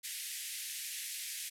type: band-pass noise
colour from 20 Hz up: white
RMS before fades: -42 dBFS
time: 0.03-1.5 s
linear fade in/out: 20 ms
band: 1800 to 13000 Hz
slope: 48 dB/octave
effects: none